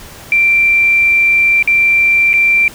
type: tone with dropouts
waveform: sine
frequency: 2355 Hz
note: D7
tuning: 4 cents sharp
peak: -7 dBFS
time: 0.32-2.68 s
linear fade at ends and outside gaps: 1 ms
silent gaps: 1.626-1.675 / 2.332-2.338 s
effects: pink hiss -34 dBFS RMS until 2.74 s